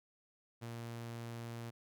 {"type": "tone", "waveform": "sawtooth", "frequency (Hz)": 116.8, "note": "A#2", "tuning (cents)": 4, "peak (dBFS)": -39, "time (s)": [0.61, 1.71], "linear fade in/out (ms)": 20, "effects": []}